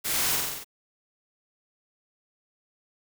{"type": "noise with echo", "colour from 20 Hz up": "white", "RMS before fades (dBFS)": -29, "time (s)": [0.04, 0.37], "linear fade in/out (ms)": 20, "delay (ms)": 46, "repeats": 6, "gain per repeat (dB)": -2, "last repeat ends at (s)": 0.646, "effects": []}